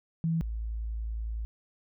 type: tone pair in turn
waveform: sine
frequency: 164.1 / 55.37 Hz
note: E3 / A1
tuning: -8 / +12 cents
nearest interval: octave + perfect fifth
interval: 1880 cents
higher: first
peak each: -25 / -31 dBFS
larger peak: first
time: 0.24-0.41 / 0.41-1.45 s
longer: second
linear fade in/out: 0 ms
effects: none